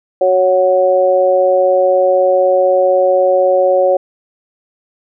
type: tone with amplitude modulation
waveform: sine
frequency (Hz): 554.4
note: C#5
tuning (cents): 0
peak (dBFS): -4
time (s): 0.21-3.97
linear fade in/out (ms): 5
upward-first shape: sine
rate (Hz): 184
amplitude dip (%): 90
effects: none